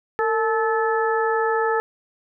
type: harmonic tone with a mistuned harmonic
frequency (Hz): 434.3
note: A4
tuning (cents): -23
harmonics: 1 / 2 / 3 / 4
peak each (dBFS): -21 / -24 / -26 / -27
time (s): 0.19-1.8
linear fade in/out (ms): 0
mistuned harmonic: 1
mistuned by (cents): +74
effects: none